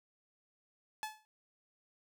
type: tone with exponential decay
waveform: sawtooth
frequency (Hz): 862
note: A5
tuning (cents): -36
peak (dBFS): -31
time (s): 1.03-1.25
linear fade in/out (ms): 0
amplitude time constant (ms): 47
effects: none